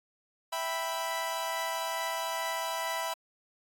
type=chord; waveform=sawtooth; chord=E minor; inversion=none; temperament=equal; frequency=659.3 / 784 / 987.8 Hz; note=E5 / G5 / B5; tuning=0 / 0 / 0 cents; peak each=-32 / -36 / -30 dBFS; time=0.52-3.14 s; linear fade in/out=10 ms; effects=AAC 64 kbps